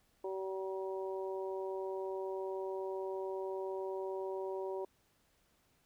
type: harmonic tone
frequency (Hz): 190.9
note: G3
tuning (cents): -46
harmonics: 2 / 3 / 4 / 5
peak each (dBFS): -38 / -44 / -50 / -47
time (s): 0.24-4.85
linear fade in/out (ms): 5
effects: pink hiss -73 dBFS RMS until 5.85 s